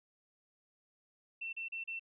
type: tone bursts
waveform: sine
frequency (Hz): 2692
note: E7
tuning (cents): +36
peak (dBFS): -38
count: 4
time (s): 1.41-1.995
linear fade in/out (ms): 10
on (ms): 120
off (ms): 35
effects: none